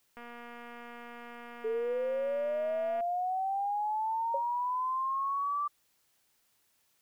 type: click train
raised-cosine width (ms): 0.5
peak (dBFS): -33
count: 676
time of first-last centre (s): 0.17-3.006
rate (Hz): 238
type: linear sweep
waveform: sine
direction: up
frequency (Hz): 440 to 1174.7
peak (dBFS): -29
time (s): 1.64-5.68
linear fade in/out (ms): 10
type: tone with exponential decay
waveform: sine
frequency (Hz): 554.4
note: C#5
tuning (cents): 0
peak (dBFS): -27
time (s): 4.34-4.45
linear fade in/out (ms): 5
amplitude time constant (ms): 22
effects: white hiss -72 dBFS RMS until 7.01 s